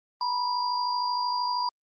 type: tone cluster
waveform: sine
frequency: 932 / 985 / 4787 Hz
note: A#5 / B5 / D8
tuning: -1 / -5 / +32 cents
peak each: -35 / -26 / -33 dBFS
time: 0.21-1.69 s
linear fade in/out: 2 ms
effects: Opus 24 kbps